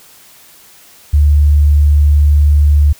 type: tone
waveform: sine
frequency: 73.42 Hz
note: D2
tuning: in tune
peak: -5 dBFS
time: 1.13-2.93 s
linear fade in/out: 10 ms
effects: white hiss -42 dBFS RMS until 2.99 s